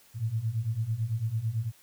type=beating tone pair; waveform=sine; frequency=107 / 116 Hz; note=A2 / A#2; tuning=-48 / -8 cents; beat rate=9 Hz; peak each=-32 / -29 dBFS; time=0.14-1.72 s; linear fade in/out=50 ms; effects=white hiss -59 dBFS RMS until 1.82 s